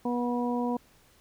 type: harmonic tone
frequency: 242.9 Hz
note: B3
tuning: 29 cents flat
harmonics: 1 / 2 / 3 / 4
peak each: -28 / -33 / -36 / -35 dBFS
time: 0.05-0.77 s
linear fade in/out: 5 ms
effects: pink hiss -61 dBFS RMS until 1.2 s